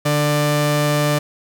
sawtooth tone pair together, 147.9 / 295.8 Hz, D3 / D4, +13 / +13 cents, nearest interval octave, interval 1200 cents, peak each -13 dBFS, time 0.05-1.19 s, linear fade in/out 10 ms, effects none

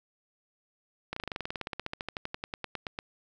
slowing click train, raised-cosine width 0.3 ms, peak -18 dBFS, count 28, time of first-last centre 1.13-2.989 s, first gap 34 ms, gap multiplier 1.05, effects none

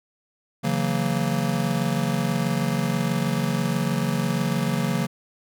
square chord, F# dominant seventh, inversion second, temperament just, 138.75 / 166.5 / 185 / 231.2 Hz, C#3 / E3 / F#3 / A#3, +2 / +18 / 0 / -14 cents, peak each -28 dBFS, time 0.63-5.07 s, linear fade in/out 20 ms, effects none

